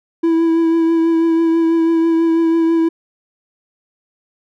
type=tone with vibrato; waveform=triangle; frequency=329.6 Hz; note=E4; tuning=in tune; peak=-9 dBFS; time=0.23-2.89 s; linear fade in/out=10 ms; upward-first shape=triangle; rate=6.1 Hz; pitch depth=23 cents each way; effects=none